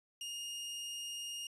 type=tone; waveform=sawtooth; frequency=2843 Hz; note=F7; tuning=30 cents sharp; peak=-37 dBFS; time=0.21-1.47 s; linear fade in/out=2 ms; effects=resampled to 24000 Hz